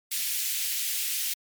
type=high-pass noise; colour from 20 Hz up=white; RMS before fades=-29 dBFS; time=0.11-1.34 s; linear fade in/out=10 ms; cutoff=2100 Hz; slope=24 dB/octave; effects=MP3 96 kbps